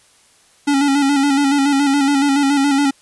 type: tone with vibrato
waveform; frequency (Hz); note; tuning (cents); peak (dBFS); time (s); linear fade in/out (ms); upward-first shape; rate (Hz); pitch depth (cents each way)
square; 280; C#4; +18; -13; 0.67-2.91; 10; square; 7.1; 43
effects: white hiss -52 dBFS RMS until 3.01 s + resampled to 24000 Hz